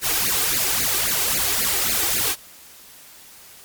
white noise with flanger, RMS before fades -21 dBFS, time 0.01-2.36 s, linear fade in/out 50 ms, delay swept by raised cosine 0.43 to 2.63 ms, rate 3.7 Hz, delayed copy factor +1, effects white hiss -45 dBFS RMS until 3.64 s + MP3 96 kbps

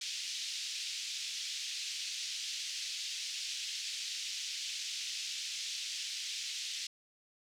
white band-pass noise, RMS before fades -40 dBFS, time 0.01-6.87 s, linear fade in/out 5 ms, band 2600 to 6000 Hz, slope 24 dB/octave, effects none

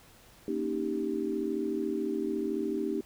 sine chord, Eb dominant seventh, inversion second, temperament equal, 233.1 / 277.2 / 311.1 / 392 Hz, Bb3 / Db4 / Eb4 / G4, 0 / 0 / 0 / 0 cents, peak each -36 / -37 / -33 / -33 dBFS, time 0.48-3.01 s, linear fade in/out 2 ms, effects pink hiss -57 dBFS RMS until 3.05 s

